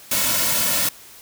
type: noise with comb filter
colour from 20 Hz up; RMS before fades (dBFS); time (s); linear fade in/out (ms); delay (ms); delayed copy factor
white; -20; 0.11-0.89; 5; 2.5; -0.7
effects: white hiss -44 dBFS RMS until 1.21 s